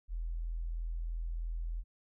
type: tone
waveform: sine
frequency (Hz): 41.55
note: E1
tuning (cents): +15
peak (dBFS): -34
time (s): 0.08-1.84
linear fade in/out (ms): 50
effects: none